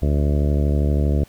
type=harmonic tone; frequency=72.6 Hz; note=D2; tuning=19 cents flat; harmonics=1 / 2 / 3 / 4 / 5 / 6 / 7 / 8 / 9; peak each=-17 / -23 / -27 / -29 / -31 / -33 / -34 / -35 / -36 dBFS; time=0.02-1.24 s; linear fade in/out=5 ms; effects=pink hiss -51 dBFS RMS until 1.28 s